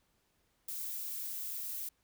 violet noise, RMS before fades -40 dBFS, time 0.68-1.89 s, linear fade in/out 5 ms, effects pink hiss -75 dBFS RMS until 2.03 s

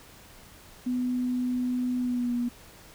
sine tone with pitch glide, 249.4 to 241.5 Hz, B3 to B3, +17 to -39 cents, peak -25 dBFS, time 0.86-2.49 s, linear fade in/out 10 ms, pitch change -56 cents, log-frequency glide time 1.99-2.33 s, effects pink hiss -51 dBFS RMS until 2.94 s

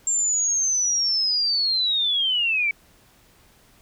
sine linear sweep, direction down, 7410 to 2267 Hz, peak -19 dBFS, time 0.07-2.71 s, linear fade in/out 2 ms, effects pink hiss -56 dBFS RMS until 3.81 s

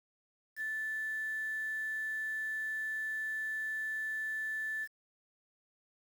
sine tone with quantisation, 1753 Hz, A6, 7 cents flat, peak -34 dBFS, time 0.56-4.88 s, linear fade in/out 50 ms, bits 9, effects none

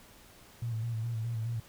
sine tone with vibrato, 114.4 Hz, A#2, 32 cents flat, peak -31 dBFS, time 0.62-1.6 s, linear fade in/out 5 ms, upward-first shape square, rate 4.8 Hz, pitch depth 47 cents each way, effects pink hiss -56 dBFS RMS until 1.68 s

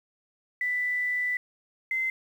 sine tone pair in turn, 1984 / 2066 Hz, B6 / C7, +7 / -22 cents, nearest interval minor second, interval 71 cents, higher second, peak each -25 dBFS, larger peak neither, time 0.61-1.37 / 1.91-2.1 s, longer first, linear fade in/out 2 ms, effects 9-bit

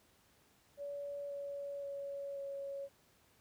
sine tone with pitch steps, 570 / 565.1 / 560.2 / 555.4 Hz, C#5 / C#5 / C#5 / C#5, +48 / +33 / +18 / +3 cents, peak -40 dBFS, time 0.77-2.89 s, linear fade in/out 50 ms, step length 530 ms, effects pink hiss -69 dBFS RMS until 3.4 s + high-pass 60 Hz 12 dB/octave

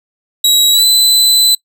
sawtooth tone with pitch glide, 3861 to 4016 Hz, B7 to B7, -40 to +28 cents, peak -4 dBFS, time 0.44-1.55 s, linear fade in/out 5 ms, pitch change +68 cents, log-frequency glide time 0.71-0.85 s, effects noise-tail reverb RT60 0.1 s tail -24 dB re dry

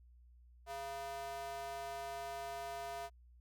square tone with high-pass filter, 137.6 Hz, C#3, 12 cents flat, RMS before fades -44 dBFS, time 0.66-3.1 s, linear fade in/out 50 ms, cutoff 670 Hz, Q 2.9, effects added 60 Hz sine -59 dBFS peak until 3.4 s

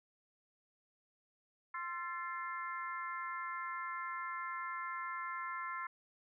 harmonic tone with a mistuned harmonic, 350 Hz, F4, 4 cents sharp, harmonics 3 / 4 / 5 / 6, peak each -42 / -44 / -46 / -48 dBFS, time 1.74-5.87 s, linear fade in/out 5 ms, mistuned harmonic 4, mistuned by -60 cents, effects none

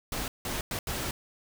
pink noise bursts at uneven times, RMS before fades -33 dBFS, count 4, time 0.12-0.28 / 0.45-0.61 / 0.71-0.79 / 0.87-1.11 s, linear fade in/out 2 ms, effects none

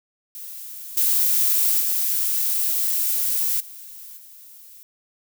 violet noise with level steps, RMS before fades -36 / -19 / -22 / -40 / -45 dBFS, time 0.35-4.83 s, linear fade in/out 0 ms, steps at 0.97 / 1.8 / 3.6 / 4.17 s, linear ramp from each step 5 ms, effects none

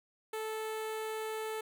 sawtooth tone with notch filter, 437.6 Hz, A4, 9 cents flat, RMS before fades -38 dBFS, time 0.33-1.61 s, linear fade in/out 5 ms, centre 5300 Hz, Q 1.8, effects none

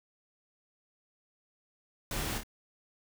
pink noise with echo, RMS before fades -36 dBFS, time 2.11-2.38 s, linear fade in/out 2 ms, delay 27 ms, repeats 2, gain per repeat -5 dB, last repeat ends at 2.434 s, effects none

